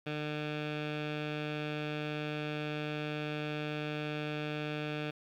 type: tone with low-pass filter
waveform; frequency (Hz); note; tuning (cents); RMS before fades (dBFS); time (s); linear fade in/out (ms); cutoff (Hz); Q
15% pulse; 150.6; D3; +44; -37; 0.06-5.11; 10; 3000; 2.8
effects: 11-bit